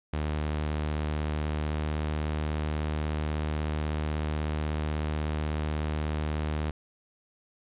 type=tone with pitch glide; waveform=sawtooth; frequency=75.9 to 76.34 Hz; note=D#2 to D#2; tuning=-42 to -32 cents; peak=-24 dBFS; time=0.13-6.71 s; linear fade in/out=5 ms; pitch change=+10 cents; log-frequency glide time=1.64-1.83 s; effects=resampled to 8000 Hz + 10-bit